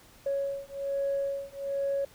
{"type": "beating tone pair", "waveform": "sine", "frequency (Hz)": [554.4, 555.6], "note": ["C#5", "C#5"], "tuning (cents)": [0, 4], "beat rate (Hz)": 1.2, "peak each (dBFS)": -31, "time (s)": [0.26, 2.05], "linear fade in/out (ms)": 5, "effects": ["tanh soft clip ceiling -22 dBFS", "pink hiss -56 dBFS RMS until 2.14 s"]}